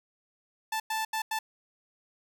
sawtooth tone bursts at uneven times, 880 Hz, A5, in tune, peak -25 dBFS, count 4, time 0.72-0.8 / 0.9-1.05 / 1.13-1.22 / 1.31-1.39 s, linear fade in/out 5 ms, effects none

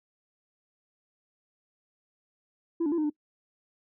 sine tone with pitch steps, 334.5 / 291.3 / 339.8 / 306.7 / 297.2 Hz, E4 / D4 / F4 / D#4 / D4, +25 / -14 / -47 / -25 / +21 cents, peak -22 dBFS, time 2.8-3.1 s, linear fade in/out 10 ms, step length 60 ms, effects noise-tail reverb RT60 0.1 s tail -23 dB re dry + tanh soft clip ceiling -23 dBFS

